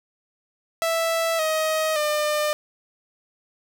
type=tone with pitch steps; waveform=sawtooth; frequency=659.3 / 629.5 / 601.1 Hz; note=E5 / D#5 / D5; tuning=0 / +20 / +40 cents; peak=-17 dBFS; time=0.82-2.53 s; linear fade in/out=0 ms; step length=570 ms; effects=none

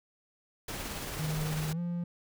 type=noise with tremolo; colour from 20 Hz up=pink; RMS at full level=-37 dBFS; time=0.68-1.73 s; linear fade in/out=5 ms; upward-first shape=triangle; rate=18 Hz; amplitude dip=30%
type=tone with pitch glide; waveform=triangle; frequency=154.5 to 173.42 Hz; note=D#3 to F3; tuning=-12 to -12 cents; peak=-29 dBFS; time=1.19-2.04 s; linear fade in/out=5 ms; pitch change=+200 cents; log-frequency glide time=1.71-1.79 s
effects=none

